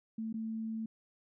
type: tone with dropouts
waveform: sine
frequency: 222.4 Hz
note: A3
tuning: 19 cents sharp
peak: -35 dBFS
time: 0.18-0.86 s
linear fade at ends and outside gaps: 5 ms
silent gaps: 0.328-0.34 s
effects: none